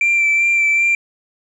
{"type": "tone with vibrato", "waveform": "sine", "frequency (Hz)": 2349, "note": "D7", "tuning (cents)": 0, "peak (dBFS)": -10, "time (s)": [0.01, 0.95], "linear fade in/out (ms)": 2, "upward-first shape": "sine", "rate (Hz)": 2.6, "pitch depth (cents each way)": 19, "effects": ["tanh soft clip ceiling -10 dBFS"]}